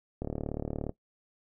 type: click train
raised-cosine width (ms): 2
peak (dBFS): -20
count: 26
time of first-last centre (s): 0.22-0.894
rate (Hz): 37.1
effects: noise-tail reverb RT60 0.1 s tail -17 dB re dry